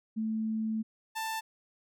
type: tone pair in turn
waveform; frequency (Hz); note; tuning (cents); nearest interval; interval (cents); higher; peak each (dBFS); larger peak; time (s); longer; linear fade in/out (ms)
sine / sawtooth; 220 / 886.9; A3 / A5; 0 / +14; 2 octaves; 2414; second; -29 / -29; neither; 0.16-0.83 / 1.15-1.41; first; 20
effects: none